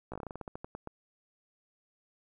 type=slowing click train; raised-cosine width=1 ms; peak=-26 dBFS; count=15; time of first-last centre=0.12-0.874 s; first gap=16 ms; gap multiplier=1.17; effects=11-bit